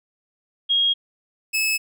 sine / sawtooth tone pair in turn, 3269 / 2595 Hz, G#7 / E7, -28 / -28 cents, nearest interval major third, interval 400 cents, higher first, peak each -16 dBFS, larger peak neither, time 0.69-0.94 / 1.53-1.78 s, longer neither, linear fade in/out 20 ms, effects none

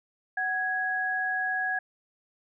sine tone pair together, 747.1 / 1661.2 Hz, F#5 / G#6, +17 / 0 cents, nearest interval octave + major second, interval 1383 cents, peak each -32 / -27 dBFS, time 0.37-1.79 s, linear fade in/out 5 ms, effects none

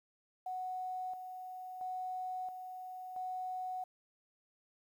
sine tone with tremolo, 740 Hz, F#5, in tune, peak -37 dBFS, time 0.46-3.84 s, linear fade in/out 5 ms, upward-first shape square, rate 0.74 Hz, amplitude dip 50%, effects 11-bit

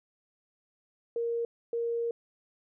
sine tone bursts at uneven times, 467.1 Hz, A#4, 3 cents sharp, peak -28 dBFS, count 2, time 1.16-1.45 / 1.73-2.11 s, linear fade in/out 2 ms, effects none

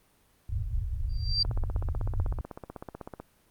pink low-pass noise, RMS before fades -30 dBFS, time 0.49-2.41 s, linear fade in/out 2 ms, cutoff 120 Hz, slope 96 dB/octave
sine tone with exponential growth, 4699 Hz, D8, in tune, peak -20 dBFS, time 1.09-1.43 s, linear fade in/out 5 ms, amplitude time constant 73 ms
click train, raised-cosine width 1 ms, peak -24 dBFS, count 29, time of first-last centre 1.45-3.2 s, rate 16 Hz
effects pink hiss -65 dBFS RMS until 3.5 s + Opus 32 kbps

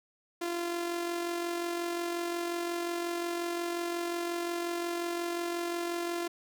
sawtooth tone with amplitude modulation, 344.2 Hz, F4, 25 cents flat, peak -26 dBFS, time 0.41-6.28 s, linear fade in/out 10 ms, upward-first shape sine, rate 45.6 Hz, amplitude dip 40%, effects none

